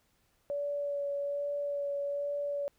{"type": "tone with vibrato", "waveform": "sine", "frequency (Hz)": 571, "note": "D5", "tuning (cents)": -49, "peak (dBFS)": -31, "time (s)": [0.5, 2.68], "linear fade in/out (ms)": 0, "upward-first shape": "sine", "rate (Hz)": 1.2, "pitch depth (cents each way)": 14, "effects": ["pink hiss -72 dBFS RMS until 2.78 s"]}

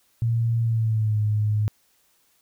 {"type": "tone with pitch glide", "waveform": "sine", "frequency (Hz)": [115.6, 106.01], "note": ["A#2", "G#2"], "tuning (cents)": [-14, 36], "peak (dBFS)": -19, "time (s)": [0.22, 1.68], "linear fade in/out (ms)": 0, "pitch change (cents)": -150, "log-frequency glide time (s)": [0.62, 1.19], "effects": ["white hiss -64 dBFS RMS until 2.41 s"]}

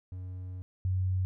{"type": "tone pair in turn", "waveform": ["triangle", "sine"], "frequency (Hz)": [91.9, 93.08], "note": ["F#2", "F#2"], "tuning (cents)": [-11, 11], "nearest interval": "unison", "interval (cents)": 22, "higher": "second", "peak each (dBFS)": [-35, -26], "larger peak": "second", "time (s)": [[0.12, 0.62], [0.85, 1.25]], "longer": "first", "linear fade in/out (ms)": 0, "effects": []}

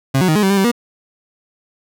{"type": "tone with pitch steps", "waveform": "30% pulse", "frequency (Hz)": [134.5, 184.6, 156.1, 209.9, 192.2, 198.7, 192.9, 238.6], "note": ["C3", "F#3", "D#3", "G#3", "G3", "G3", "G3", "A#3"], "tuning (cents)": [48, -4, 6, 19, -34, 24, -28, 41], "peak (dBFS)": -9, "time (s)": [0.14, 0.716], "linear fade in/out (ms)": 10, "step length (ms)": 72, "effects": []}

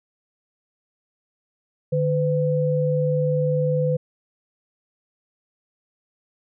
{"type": "tone pair together", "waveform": "sine", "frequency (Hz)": [150.1, 504.9], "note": ["D3", "B4"], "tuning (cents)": [38, 38], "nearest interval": "octave + major sixth", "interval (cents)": 2100, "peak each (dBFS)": -21, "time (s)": [1.92, 3.97], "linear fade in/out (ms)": 10, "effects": []}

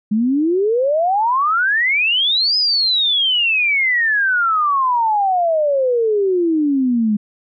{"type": "exponential two-way sweep", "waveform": "sine", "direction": "up then down", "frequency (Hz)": [205, 5100, 205], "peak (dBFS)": -13, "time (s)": [0.11, 7.17], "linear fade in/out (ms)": 10, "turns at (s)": 2.57, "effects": []}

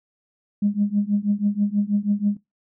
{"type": "tone with tremolo", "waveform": "sine", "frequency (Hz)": 205.3, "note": "G#3", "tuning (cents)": -20, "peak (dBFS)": -14, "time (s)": [0.62, 2.37], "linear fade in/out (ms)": 5, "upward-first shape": "triangle", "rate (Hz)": 6.2, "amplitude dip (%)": 100, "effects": ["noise-tail reverb RT60 0.2 s tail -18 dB re dry", "tanh soft clip ceiling -10 dBFS"]}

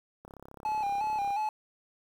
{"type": "click train", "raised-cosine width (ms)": 1, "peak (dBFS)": -33, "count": 37, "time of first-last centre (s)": [0.25, 1.306], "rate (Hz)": 34.1}
{"type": "tone with vibrato", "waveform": "triangle", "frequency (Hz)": 830.6, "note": "G#5", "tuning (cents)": 0, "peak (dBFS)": -26, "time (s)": [0.65, 1.49], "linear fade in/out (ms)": 2, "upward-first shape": "square", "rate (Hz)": 2.8, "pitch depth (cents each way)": 57}
{"effects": ["9-bit"]}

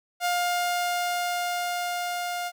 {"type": "tone with level ramp", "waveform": "sawtooth", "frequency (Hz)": 707, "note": "F5", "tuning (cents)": 21, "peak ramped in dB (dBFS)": [-19, -25], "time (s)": [0.2, 2.52], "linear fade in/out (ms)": 50, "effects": []}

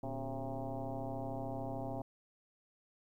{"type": "tone with frequency modulation", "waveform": "sine", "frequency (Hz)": 278.7, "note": "C#4", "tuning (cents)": 9, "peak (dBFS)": -37, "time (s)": [0.03, 2.02], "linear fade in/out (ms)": 5, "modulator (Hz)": 131, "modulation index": 4.2, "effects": ["12-bit"]}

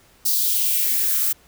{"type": "noise with high-pass filter sweep", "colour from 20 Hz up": "violet", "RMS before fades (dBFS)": -20, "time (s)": [0.25, 1.33], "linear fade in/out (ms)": 10, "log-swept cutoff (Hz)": [4800, 1100], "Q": 2.5, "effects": ["pink hiss -54 dBFS RMS until 1.47 s"]}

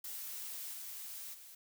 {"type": "noise with level steps", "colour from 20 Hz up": "blue", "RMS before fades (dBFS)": [-44, -46, -54], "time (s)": [0.04, 1.55], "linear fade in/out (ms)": 5, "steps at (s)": [0.72, 1.33], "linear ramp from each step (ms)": 20, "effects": []}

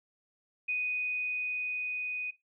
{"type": "tone with level ramp", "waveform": "sine", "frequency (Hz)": 2489, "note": "D#7", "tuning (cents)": 0, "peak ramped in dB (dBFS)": [-29, -33], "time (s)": [0.68, 2.31], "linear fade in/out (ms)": 10, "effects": ["noise-tail reverb RT60 0.2 s tail -17 dB re dry"]}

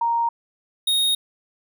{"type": "tone pair in turn", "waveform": ["sine", "square"], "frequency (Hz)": [932.3, 3729], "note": ["A#5", "A#7"], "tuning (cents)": [0, 0], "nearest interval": "2 octaves", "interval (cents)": 2400, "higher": "second", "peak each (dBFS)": -18, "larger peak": "neither", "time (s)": [[0.01, 0.29], [0.87, 1.15]], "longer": "neither", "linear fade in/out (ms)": 5, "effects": []}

